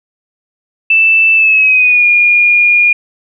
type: tone with pitch glide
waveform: sine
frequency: 2647 to 2427 Hz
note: E7 to D#7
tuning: +7 to -44 cents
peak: -5 dBFS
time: 0.9-2.93 s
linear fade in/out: 5 ms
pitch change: -151 cents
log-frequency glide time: 1.35-2.06 s
effects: none